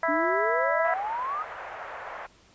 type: harmonic tone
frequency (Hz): 329.6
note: E4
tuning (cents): 0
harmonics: 2 / 3 / 4 / 5 / 6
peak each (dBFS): -27 / -29 / -30 / -31 / -32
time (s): 0.03-0.94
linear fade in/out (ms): 2
type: exponential sweep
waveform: sine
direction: up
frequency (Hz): 285.3 to 1279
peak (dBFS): -28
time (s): 0.08-1.43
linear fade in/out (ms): 10
type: band-pass noise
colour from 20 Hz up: pink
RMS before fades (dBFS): -39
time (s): 0.84-2.27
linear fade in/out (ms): 10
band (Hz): 600 to 1900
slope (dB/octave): 24
effects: pink hiss -58 dBFS RMS until 2.54 s + resampled to 16000 Hz

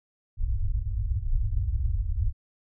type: low-pass noise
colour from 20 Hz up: pink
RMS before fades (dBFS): -26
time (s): 0.37-2.33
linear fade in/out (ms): 50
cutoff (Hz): 110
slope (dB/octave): 96
effects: none

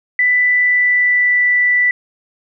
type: tone with pitch glide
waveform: sine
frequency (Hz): 1987 to 1973.3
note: B6 to B6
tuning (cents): +10 to -2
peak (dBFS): -10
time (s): 0.19-1.91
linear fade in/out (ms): 2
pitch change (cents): -12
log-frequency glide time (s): 0.3-1.41
effects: none

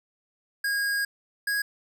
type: tone pair in turn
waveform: square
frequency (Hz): 1634 / 1651.1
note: G#6 / G#6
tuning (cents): -29 / -11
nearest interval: unison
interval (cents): 18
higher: second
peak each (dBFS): -25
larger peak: neither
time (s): 0.64-1.05 / 1.47-1.62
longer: first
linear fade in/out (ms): 5
effects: none

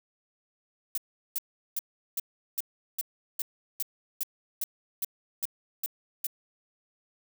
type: noise bursts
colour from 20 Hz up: violet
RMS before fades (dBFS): -30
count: 14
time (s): 0.95-6.268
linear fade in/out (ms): 2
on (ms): 27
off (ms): 380
effects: none

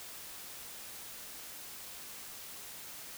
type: silence
effects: white hiss -47 dBFS RMS until 3.17 s

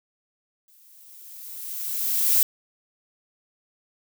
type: noise with exponential growth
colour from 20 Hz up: violet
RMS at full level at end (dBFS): -17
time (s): 0.68-2.43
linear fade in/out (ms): 2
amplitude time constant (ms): 380
effects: none

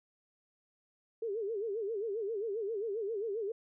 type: tone with vibrato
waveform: sine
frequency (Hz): 425.6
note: G#4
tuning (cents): +42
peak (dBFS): -33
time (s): 1.22-3.52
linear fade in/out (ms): 5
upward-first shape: sine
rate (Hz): 7.5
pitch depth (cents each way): 160
effects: none

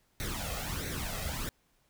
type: noise with flanger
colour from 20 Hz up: pink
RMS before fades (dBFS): -36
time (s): 0.2-1.49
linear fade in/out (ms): 0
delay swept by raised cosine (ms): 0.49 to 1.59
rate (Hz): 1.5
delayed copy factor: +0.7
effects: pink hiss -71 dBFS RMS until 1.89 s

